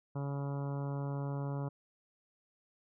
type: harmonic tone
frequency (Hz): 140.5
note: C#3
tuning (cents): +24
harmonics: 1 / 2 / 3 / 4 / 5 / 6 / 7 / 8 / 9 / 10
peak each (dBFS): -35 / -44 / -47 / -47 / -52 / -52 / -51 / -57 / -56 / -60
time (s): 0.15-1.69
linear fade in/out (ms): 10
effects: none